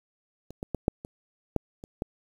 clicks, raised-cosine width 2 ms, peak -29 / -20 / -15 / -8 / -25 / -11 / -28 / -16 dBFS, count 8, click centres 0.506 / 0.629 / 0.747 / 0.881 / 1.049 / 1.563 / 1.839 / 2.021 s, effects 8-bit

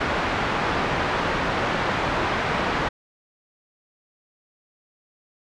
white low-pass noise, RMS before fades -24 dBFS, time 0-2.89 s, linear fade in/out 10 ms, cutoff 1500 Hz, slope 12 dB/octave, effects low-pass 6000 Hz 12 dB/octave

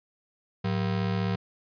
square ring-modulated tone, 145 Hz, D3, 22 cents flat, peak -23 dBFS, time 0.64-1.36 s, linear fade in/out 10 ms, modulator 37.7 Hz, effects resampled to 11025 Hz

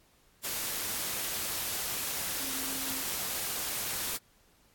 sine tone in noise, 266.8 Hz, C4, 34 cents sharp, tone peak -44 dBFS, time 2.4-3.03 s, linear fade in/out 20 ms, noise white, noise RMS -34 dBFS, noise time 0.43-4.18 s, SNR -13 dB, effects pink hiss -65 dBFS RMS until 4.74 s + AAC 64 kbps

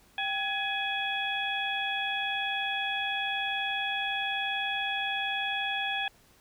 harmonic tone with a mistuned harmonic, 839 Hz, G#5, 17 cents sharp, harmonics 1 / 2 / 3 / 4, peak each -34 / -34 / -34 / -34 dBFS, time 0.18-6.08 s, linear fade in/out 2 ms, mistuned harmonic 1, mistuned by -110 cents, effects pink hiss -61 dBFS RMS until 6.4 s

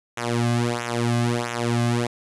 sawtooth tone with flanger, 119 Hz, A#2, 36 cents sharp, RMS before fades -23 dBFS, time 0.17-2.07 s, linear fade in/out 5 ms, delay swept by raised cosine 0.21 to 2.21 ms, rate 1.5 Hz, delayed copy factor -0.95, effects resampled to 24000 Hz + 8-bit

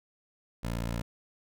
15% pulse tone, 57.7 Hz, A#1, 17 cents flat, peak -25 dBFS, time 0.63-1.02 s, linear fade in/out 10 ms, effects none

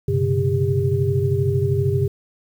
sine tone cluster, 96.5 / 126.3 / 139.1 / 399.9 Hz, G2 / B2 / C#3 / G4, -27 / +39 / +6 / +35 cents, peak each -22 dBFS, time 0.08-2.08 s, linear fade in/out 5 ms, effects 8-bit

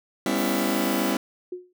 sawtooth chord, C# half-diminished seventh, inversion second, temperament just, 199.57 / 249.5 / 277.2 / 332.6 Hz, G3 / B3 / C#4 / E4, +31 / +18 / 0 / +16 cents, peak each -24 dBFS, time 0.26-1.17 s, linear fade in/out 2 ms
violet noise, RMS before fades -35 dBFS, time 0.34-1.15 s, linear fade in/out 50 ms
sine tone with exponential decay, 361.3 Hz, F#4, 41 cents flat, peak -27 dBFS, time 1.52-1.73 s, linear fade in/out 5 ms, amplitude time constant 45 ms
effects none

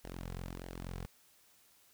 sawtooth tone with flanger, 44.1 Hz, F1, 18 cents sharp, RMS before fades -44 dBFS, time 0.04-1.06 s, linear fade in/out 0 ms, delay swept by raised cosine 0.8 to 3.4 ms, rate 1.6 Hz, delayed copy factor -0.6, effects white hiss -66 dBFS RMS until 1.93 s

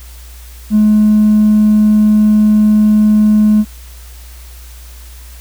sine tone with hard clipping, 212.6 Hz, G#3, 41 cents sharp, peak -6 dBFS, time 0.7-3.65 s, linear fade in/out 50 ms, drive 1 dB, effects added 60 Hz sine -31 dBFS peak until 5.4 s + white hiss -40 dBFS RMS until 5.4 s

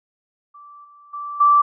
sine tone with level steps, 1166 Hz, D6, 13 cents flat, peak -40 / -45 / -27 / -10 dBFS, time 0.54-1.62 s, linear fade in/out 10 ms, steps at 0.84 / 1.13 / 1.4 s, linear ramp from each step 10 ms, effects none

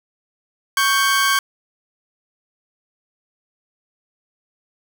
sawtooth tone pair together, 1110.1 / 1568 Hz, C#6 / G6, +2 / 0 cents, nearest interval tritone, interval 598 cents, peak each -14 dBFS, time 0.77-1.39 s, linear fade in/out 2 ms, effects none

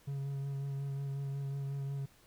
triangle tone with vibrato, 138.59 Hz, C#3, in tune, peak -33 dBFS, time 0.07-2.06 s, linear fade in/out 10 ms, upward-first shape sine, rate 5.5 Hz, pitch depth 17 cents each way, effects pink hiss -64 dBFS RMS until 2.26 s

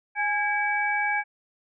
sine tone cluster, 830 / 1639 / 2292 Hz, G#5 / G#6 / D7, -1 / -23 / -43 cents, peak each -27 dBFS, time 0.15-1.24 s, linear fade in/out 50 ms, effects none

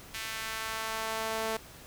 sawtooth tone with high-pass filter sweep, 221.8 Hz, A3, 14 cents sharp, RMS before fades -35 dBFS, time 0.14-1.57 s, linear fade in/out 5 ms, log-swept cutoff 2100 to 510 Hz, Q 1.1, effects pink hiss -50 dBFS RMS until 1.86 s

